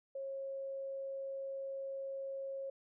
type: tone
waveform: sine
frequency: 543 Hz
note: C#5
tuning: 36 cents flat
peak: -39 dBFS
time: 0.15-2.7 s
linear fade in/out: 5 ms
effects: none